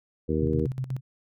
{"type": "harmonic tone", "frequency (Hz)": 78.1, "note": "D#2", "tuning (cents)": 7, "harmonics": [1, 2, 3, 4, 5, 6], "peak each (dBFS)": [-30, -30, -30, -30, -30, -30], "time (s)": [0.28, 0.67], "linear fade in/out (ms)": 20}
{"type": "tone with tremolo", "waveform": "sine", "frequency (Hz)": 130, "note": "C3", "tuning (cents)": -11, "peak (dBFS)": -26, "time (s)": [0.41, 1.01], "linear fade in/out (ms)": 20, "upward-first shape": "square", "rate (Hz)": 8.1, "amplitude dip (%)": 75}
{"effects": []}